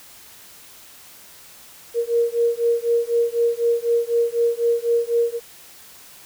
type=beating tone pair; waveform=sine; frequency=467.1 / 471.1 Hz; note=A#4 / A#4; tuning=+3 / +18 cents; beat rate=4 Hz; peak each=-20 dBFS; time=1.94-5.4 s; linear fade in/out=50 ms; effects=white hiss -45 dBFS RMS until 6.25 s